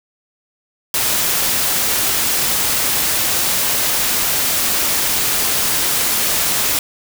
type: noise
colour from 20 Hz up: white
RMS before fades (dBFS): -17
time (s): 0.94-6.79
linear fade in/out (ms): 2
effects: none